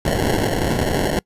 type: noise with sample-and-hold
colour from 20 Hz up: white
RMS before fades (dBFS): -19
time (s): 0.05-1.19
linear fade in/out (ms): 2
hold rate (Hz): 1225
effects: noise-tail reverb RT60 0.1 s tail -26 dB re dry + resampled to 32000 Hz